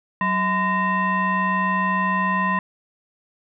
sine tone with frequency modulation, 1021 Hz, C6, 43 cents flat, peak -18 dBFS, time 0.21-2.59 s, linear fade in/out 2 ms, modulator 833 Hz, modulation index 1.1, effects none

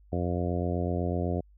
harmonic tone, 88 Hz, F2, 14 cents sharp, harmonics 1 / 2 / 3 / 4 / 5 / 6 / 7 / 8, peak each -30 / -33 / -35 / -36 / -37 / -38 / -38 / -39 dBFS, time 0.12-1.41 s, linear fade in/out 10 ms, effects added 50 Hz sine -54 dBFS peak until 1.57 s

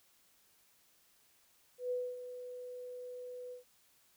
sine tone with ADSR envelope, 496.6 Hz, B4, 9 cents sharp, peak -32 dBFS, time 1.78-3.64 s, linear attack 130 ms, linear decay 250 ms, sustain -11 dB, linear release 120 ms, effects white hiss -69 dBFS RMS until 4.16 s

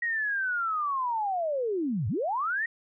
sine linear two-way sweep, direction down then up, 1905 to 91.2 to 1905 Hz, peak -26 dBFS, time 0.02-2.66 s, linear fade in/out 5 ms, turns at 2.08 s, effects none

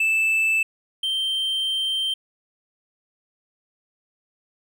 triangle tone pair in turn, 2637 / 3136 Hz, E7 / G7, 0 / 0 cents, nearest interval minor third, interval 300 cents, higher second, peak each -16 / -20 dBFS, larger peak first, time 0-0.63 / 1.03-2.14 s, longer second, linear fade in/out 5 ms, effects none

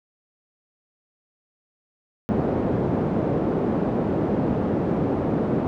pink band-pass noise, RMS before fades -23 dBFS, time 2.29-5.67 s, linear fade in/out 0 ms, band 160 to 490 Hz, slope 12 dB/octave, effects none

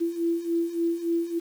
sine beating tone pair, 334.4 / 337.9 Hz, E4 / E4, +25 / +43 cents, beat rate 3.5 Hz, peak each -29 / -25 dBFS, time 0-1.4 s, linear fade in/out 20 ms, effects 8-bit

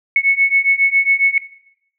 sine beating tone pair, 2201 / 2208.3 Hz, C#7 / C#7, -13 / -7 cents, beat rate 7.3 Hz, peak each -14 / -14 dBFS, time 0.16-1.38 s, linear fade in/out 2 ms, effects noise-tail reverb RT60 0.7 s tail -17 dB re dry

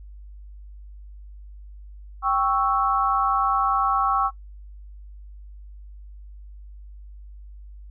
sine chord, C# diminished, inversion second, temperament equal, 784 / 1108.7 / 1318.5 Hz, G5 / C#6 / E6, 0 / 0 / 0 cents, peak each -24 / -22 / -23 dBFS, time 2.22-4.31 s, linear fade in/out 50 ms, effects noise-tail reverb RT60 0.1 s tail -17 dB re dry + added 50 Hz sine -39 dBFS peak until 7.9 s

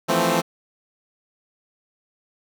10% pulse chord, F major seventh, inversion third, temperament equal, 164.81 / 174.61 / 220 / 261.6 Hz, E3 / F3 / A3 / C4, 0 / 0 / 0 / 0 cents, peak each -16 dBFS, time 0.08-0.42 s, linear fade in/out 20 ms, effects none

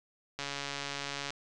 click train, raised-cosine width 0.2 ms, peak -19 dBFS, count 130, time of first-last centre 0.39-1.305 s, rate 141 Hz, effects resampled to 24000 Hz

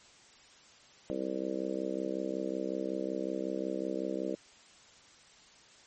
harmonic tone, 65.41 Hz, C2, in tune, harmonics 3 / 4 / 5 / 6 / 7 / 8 / 9, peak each -41 / -41 / -37 / -43 / -39 / -40 / -41 dBFS, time 1.1-4.35 s, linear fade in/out 0 ms, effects white hiss -58 dBFS RMS until 5.86 s + MP3 32 kbps

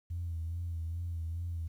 sine tone with vibrato, 84 Hz, E2, 33 cents sharp, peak -33 dBFS, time 0.1-1.68 s, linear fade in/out 10 ms, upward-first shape sine, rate 2.4 Hz, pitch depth 51 cents each way, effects tanh soft clip ceiling -29 dBFS + 11-bit

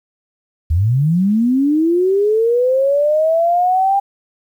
sine linear sweep, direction up, 73.42 to 800 Hz, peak -11 dBFS, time 0.7-4 s, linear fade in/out 10 ms, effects 8-bit

